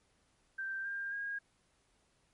sine tone with pitch steps, 1568 / 1599.1 / 1630.8 Hz, G6 / G6 / G#6, 0 / +34 / -32 cents, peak -36 dBFS, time 0.58-1.39 s, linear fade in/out 10 ms, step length 270 ms, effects pink hiss -73 dBFS RMS until 2.33 s + MP3 48 kbps

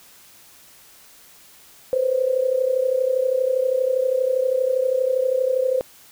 sine tone with amplitude modulation, 516 Hz, C5, 24 cents flat, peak -14 dBFS, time 1.93-5.81 s, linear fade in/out 0 ms, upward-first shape sine, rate 32.5 Hz, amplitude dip 75%, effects white hiss -49 dBFS RMS until 6.11 s

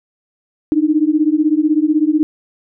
sine beating tone pair, 299 / 315 Hz, D4 / D#4, +31 / +21 cents, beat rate 16 Hz, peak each -14 dBFS, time 0.72-2.23 s, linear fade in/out 0 ms, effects none

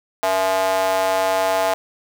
square tone with high-pass filter, 94.7 Hz, F#2, 41 cents sharp, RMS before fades -19 dBFS, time 0.23-1.74 s, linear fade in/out 0 ms, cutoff 710 Hz, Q 4.3, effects 7-bit

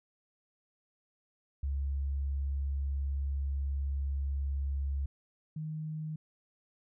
sine tone pair in turn, 69.3 / 155.57 Hz, C#2 / D#3, 0 / 0 cents, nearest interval octave + major second, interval 1400 cents, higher second, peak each -30 / -35 dBFS, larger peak first, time 1.63-5.06 / 5.56-6.16 s, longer first, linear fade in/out 5 ms, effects none

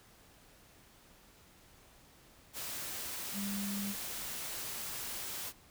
sine tone in noise, 200.6 Hz, G3, 40 cents sharp, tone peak -36 dBFS, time 3.33-3.95 s, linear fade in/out 50 ms, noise white, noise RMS -41 dBFS, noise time 2.53-5.53 s, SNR +2 dB, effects pink hiss -61 dBFS RMS until 5.7 s

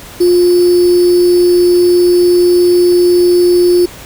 sine tone with sample-and-hold, 353.9 Hz, F4, 23 cents sharp, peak -5 dBFS, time 0.2-3.86 s, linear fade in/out 10 ms, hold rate 4900 Hz, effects pink hiss -32 dBFS RMS until 4.05 s

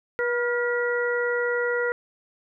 harmonic tone with a mistuned harmonic, 483.8 Hz, B4, 36 cents flat, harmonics 1 / 2 / 3 / 4, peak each -24 / -36 / -28 / -30 dBFS, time 0.19-1.92 s, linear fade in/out 0 ms, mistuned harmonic 3, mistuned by -43 cents, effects none

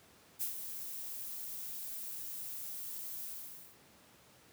violet noise with ADSR envelope, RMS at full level -35 dBFS, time 0.39-3.78 s, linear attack 27 ms, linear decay 110 ms, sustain -8 dB, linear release 530 ms, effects pink hiss -62 dBFS RMS until 4.52 s + high-pass 100 Hz 12 dB/octave

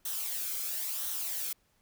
blue noise with flanger, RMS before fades -35 dBFS, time 0.05-1.53 s, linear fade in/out 5 ms, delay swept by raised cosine 0.41 to 1.11 ms, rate 0.98 Hz, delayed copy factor -0.5, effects pink hiss -71 dBFS RMS until 1.81 s

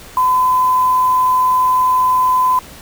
sine tone with quantisation, 1014 Hz, B5, 45 cents sharp, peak -10 dBFS, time 0.17-2.59 s, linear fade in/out 2 ms, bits 5, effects pink hiss -37 dBFS RMS until 2.81 s

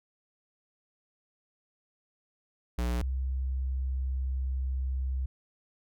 square / sine tone pair in turn, 60.2 / 65.29 Hz, B1 / C2, -44 / -3 cents, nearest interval minor second, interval 141 cents, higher second, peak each -28 dBFS, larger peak neither, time 2.78-3.02 / 3.02-5.26 s, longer second, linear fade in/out 5 ms, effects none

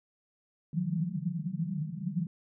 white band-pass noise, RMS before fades -33 dBFS, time 0.73-2.27 s, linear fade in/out 2 ms, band 150 to 190 Hz, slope 96 dB/octave, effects none

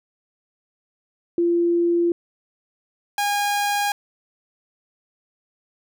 sine / sawtooth tone pair in turn, 343.4 / 816.7 Hz, F4 / G#5, -29 / -29 cents, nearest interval octave + minor third, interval 1500 cents, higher second, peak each -16 dBFS, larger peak neither, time 1.38-2.12 / 3.18-3.92 s, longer neither, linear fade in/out 2 ms, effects none

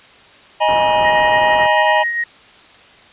square chord, D# suspended fourth, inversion none, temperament equal with one note detuned, 622.3 / 830.6 / 956.9 Hz, D#5 / G#5 / A#5, 0 / 0 / +45 cents, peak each -17 dBFS, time 0.6-2.04 s, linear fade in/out 20 ms
white low-pass noise, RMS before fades -29 dBFS, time 0.68-1.67 s, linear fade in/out 10 ms, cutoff 1200 Hz, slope 24 dB/octave
sine tone with tremolo, 1878 Hz, A#6, 12 cents sharp, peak -15 dBFS, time 1.04-2.24 s, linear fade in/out 5 ms, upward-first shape triangle, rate 7.1 Hz, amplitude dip 45%
effects white hiss -44 dBFS RMS until 3.12 s + resampled to 8000 Hz

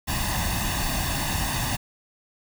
pink noise with comb filter, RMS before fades -26 dBFS, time 0.07-1.77 s, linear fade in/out 20 ms, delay 1.1 ms, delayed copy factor +0.75, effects none

